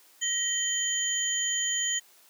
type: tone cluster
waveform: sine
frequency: 1899 / 3107 / 6750 Hz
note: A#6 / G7 / G#8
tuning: +32 / -16 / +27 cents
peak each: -33 / -31 / -28 dBFS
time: 0.21-2 s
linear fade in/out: 20 ms
effects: white hiss -58 dBFS RMS until 2.29 s + high-pass 300 Hz 12 dB/octave